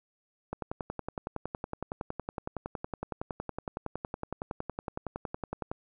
click train, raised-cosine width 1 ms, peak -20 dBFS, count 57, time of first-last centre 0.53-5.715 s, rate 10.8 Hz, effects none

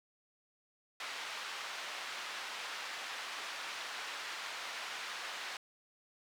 pink band-pass noise, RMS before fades -43 dBFS, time 1-5.57 s, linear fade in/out 2 ms, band 1100 to 4400 Hz, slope 12 dB/octave, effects none

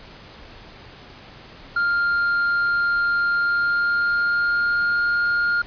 triangle tone with pitch glide, 1400 to 1414.6 Hz, F6 to F6, +4 to +22 cents, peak -16 dBFS, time 1.76-5.62 s, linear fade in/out 5 ms, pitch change +18 cents, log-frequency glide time 3.3-5.06 s, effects pink hiss -43 dBFS RMS until 5.66 s + resampled to 11025 Hz

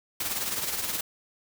white noise with tremolo, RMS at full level -28 dBFS, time 0.2-1.01 s, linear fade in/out 5 ms, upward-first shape triangle, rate 19 Hz, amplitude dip 60%, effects none

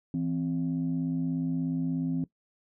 sine tone pair together, 164.5 / 261.3 Hz, E3 / C4, -3 / -2 cents, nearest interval minor sixth, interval 801 cents, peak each -29 / -28 dBFS, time 0.14-2.24 s, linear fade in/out 2 ms, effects noise-tail reverb RT60 0.1 s tail -19 dB re dry + tanh soft clip ceiling -21 dBFS

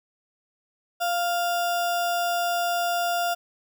sine tone with sample-and-hold, 696 Hz, F5, 6 cents flat, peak -22 dBFS, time 1-3.35 s, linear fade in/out 20 ms, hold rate 2100 Hz, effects none

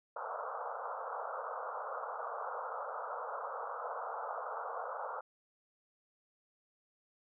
white band-pass noise, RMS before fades -41 dBFS, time 0.16-5.21 s, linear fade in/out 5 ms, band 460 to 1400 Hz, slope 96 dB/octave, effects none

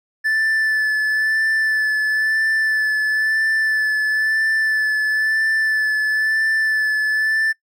triangle tone with vibrato, 1749 Hz, A6, 11 cents flat, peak -14 dBFS, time 0.24-7.53 s, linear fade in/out 20 ms, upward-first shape sine, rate 1 Hz, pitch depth 19 cents each way, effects noise-tail reverb RT60 0.1 s tail -20 dB re dry

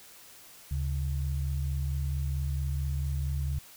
sine tone pair together, 72.63 / 137.1 Hz, D2 / C#3, -19 / -19 cents, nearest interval major seventh, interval 1100 cents, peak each -29 / -33 dBFS, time 0.71-3.59 s, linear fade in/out 5 ms, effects white hiss -52 dBFS RMS until 3.76 s

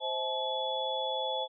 sine tone cluster, 523 / 646 / 862 / 3411 Hz, C5 / E5 / A5 / G#7, -1 / -35 / -36 / +46 cents, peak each -35 / -39 / -35 / -35 dBFS, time 0-1.48 s, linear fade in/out 50 ms, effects none

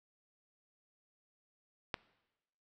click, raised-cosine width 0.3 ms, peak -18 dBFS, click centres 1.942 s, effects noise-tail reverb RT60 1.0 s tail -21 dB re dry

